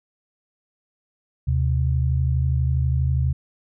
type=tone pair together; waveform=sine; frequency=76.7 / 129 Hz; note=D#2 / C3; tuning=-24 / -24 cents; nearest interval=major sixth; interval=900 cents; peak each=-20 / -21 dBFS; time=1.47-3.33 s; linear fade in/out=10 ms; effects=none